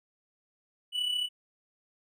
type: tone with amplitude modulation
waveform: triangle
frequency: 2960 Hz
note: F#7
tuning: in tune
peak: -24 dBFS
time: 0.92-1.29 s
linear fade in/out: 50 ms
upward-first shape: sine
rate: 34 Hz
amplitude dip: 55%
effects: none